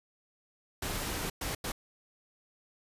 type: noise bursts at uneven times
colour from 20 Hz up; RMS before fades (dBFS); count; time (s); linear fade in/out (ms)
pink; -35; 3; 0.82-1.3 / 1.41-1.55 / 1.64-1.72; 5
effects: resampled to 32000 Hz